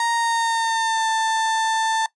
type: tone with pitch glide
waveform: 35% pulse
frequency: 932.3 to 889.2 Hz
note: A#5 to A5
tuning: 0 to +18 cents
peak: -17 dBFS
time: 0-2.06 s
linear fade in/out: 2 ms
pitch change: -82 cents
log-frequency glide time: 0.14-1.08 s
effects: noise-tail reverb RT60 0.1 s tail -19 dB re dry + resampled to 22050 Hz